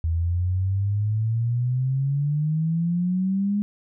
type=exponential sweep; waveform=sine; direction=up; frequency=80.7 to 207.7 Hz; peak=-20 dBFS; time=0.04-3.62 s; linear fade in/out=0 ms; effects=none